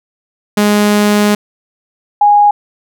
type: tone pair in turn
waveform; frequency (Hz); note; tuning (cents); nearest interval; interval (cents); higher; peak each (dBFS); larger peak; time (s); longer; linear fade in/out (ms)
sawtooth / sine; 207.7 / 824.6; G#3 / G#5; 0 / -13; 2 octaves; 2387; second; -4; neither; 0.57-1.35 / 2.21-2.51; first; 5
effects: none